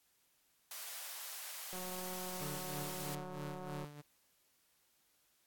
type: high-pass noise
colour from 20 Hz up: white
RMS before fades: -46 dBFS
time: 0.71-3.15 s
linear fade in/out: 2 ms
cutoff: 590 Hz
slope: 24 dB/octave
type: click train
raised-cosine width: 1 ms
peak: -35 dBFS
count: 388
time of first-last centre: 1.73-3.845 s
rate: 183 Hz
type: tone with tremolo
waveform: sawtooth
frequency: 146.83 Hz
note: D3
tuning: in tune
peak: -38 dBFS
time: 2.4-4.02 s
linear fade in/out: 20 ms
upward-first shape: sine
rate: 3.1 Hz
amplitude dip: 70%
effects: white hiss -74 dBFS RMS until 5.46 s + AAC 64 kbps